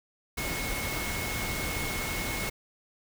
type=tone in noise; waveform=sine; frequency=2180 Hz; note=C#7; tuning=29 cents flat; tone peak=-36 dBFS; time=0.37-2.5 s; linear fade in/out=10 ms; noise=pink; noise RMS=-33 dBFS; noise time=0.37-2.5 s; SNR=-6 dB; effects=none